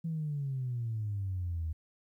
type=exponential sweep; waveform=sine; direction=down; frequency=166.9 to 78.1 Hz; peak=-31 dBFS; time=0.04-1.73 s; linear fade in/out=10 ms; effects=tanh soft clip ceiling -27 dBFS + 12-bit